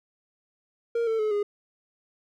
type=tone with pitch steps; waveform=triangle; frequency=466.2 / 447.2 / 429 / 411.5 Hz; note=A#4 / A4 / A4 / G#4; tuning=0 / +28 / -44 / -16 cents; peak=-21 dBFS; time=0.95-1.43 s; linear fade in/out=5 ms; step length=120 ms; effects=none